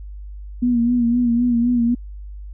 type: tone with vibrato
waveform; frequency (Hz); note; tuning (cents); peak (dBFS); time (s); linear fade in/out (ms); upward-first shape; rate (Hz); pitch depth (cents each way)
sine; 239.5; A#3; +47; -14; 0.62-1.95; 10; sine; 3.9; 51
effects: added 50 Hz sine -31 dBFS peak until 2.53 s